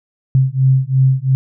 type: beating tone pair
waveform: sine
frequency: 130.81 / 133.71 Hz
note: C3 / C3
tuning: 0 / +38 cents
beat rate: 2.9 Hz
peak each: -13 dBFS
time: 0.35-1.35 s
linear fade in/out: 0 ms
effects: none